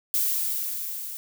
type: noise with level ramp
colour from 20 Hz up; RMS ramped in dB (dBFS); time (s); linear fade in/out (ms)
violet; -23 to -36; 0.14-1.17; 0
effects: none